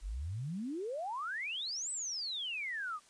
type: exponential two-way sweep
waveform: sine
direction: up then down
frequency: 41.2 to 8170 to 1164 Hz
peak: -36 dBFS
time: 0.01-3 s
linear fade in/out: 50 ms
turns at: 1.91 s
effects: white hiss -63 dBFS RMS until 3.09 s + resampled to 22050 Hz